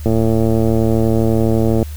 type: click train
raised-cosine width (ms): 2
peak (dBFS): -3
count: 199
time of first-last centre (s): 0.06-1.828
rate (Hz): 112
effects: added 75 Hz sine -25 dBFS peak until 1.96 s + white hiss -41 dBFS RMS until 1.96 s